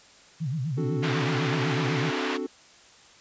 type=tone with vibrato; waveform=sine; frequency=142.3 Hz; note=C#3; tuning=46 cents sharp; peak=-26 dBFS; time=0.4-2.11 s; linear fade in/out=20 ms; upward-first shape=sine; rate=8 Hz; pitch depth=260 cents each way
type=chord; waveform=triangle; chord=D dominant seventh; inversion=third; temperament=equal; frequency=261.6 / 293.7 / 370 / 440 Hz; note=C4 / D4 / F#4 / A4; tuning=0 / 0 / 0 / 0 cents; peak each=-32 dBFS; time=0.77-2.47 s; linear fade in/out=10 ms
type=band-pass noise; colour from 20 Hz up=pink; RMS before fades=-32 dBFS; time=1.02-2.38 s; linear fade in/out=20 ms; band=860 to 3000 Hz; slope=12 dB/octave
effects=white hiss -53 dBFS RMS until 3.2 s + resampled to 16000 Hz